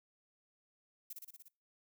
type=noise with echo; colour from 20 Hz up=violet; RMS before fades=-45 dBFS; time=1.1-1.13 s; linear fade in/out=5 ms; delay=59 ms; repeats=6; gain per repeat=-2 dB; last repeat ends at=1.484 s; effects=noise-tail reverb RT60 0.3 s tail -24 dB re dry